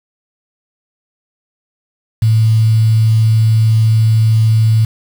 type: tone with quantisation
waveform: sine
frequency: 110.8 Hz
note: A2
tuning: 13 cents sharp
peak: -7 dBFS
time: 2.22-4.85 s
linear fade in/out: 5 ms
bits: 5
effects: none